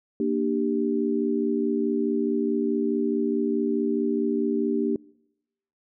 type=chord; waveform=sine; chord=G minor; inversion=first; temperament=equal with one note detuned; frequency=233.1 / 297.8 / 392 Hz; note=Bb3 / D4 / G4; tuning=0 / +24 / 0 cents; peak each=-26 dBFS; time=0.2-4.96 s; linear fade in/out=2 ms; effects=noise-tail reverb RT60 0.9 s tail -26 dB re dry